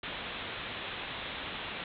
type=low-pass noise; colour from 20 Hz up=white; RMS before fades=-40 dBFS; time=0.03-1.84 s; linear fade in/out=2 ms; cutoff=3800 Hz; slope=96 dB/octave; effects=none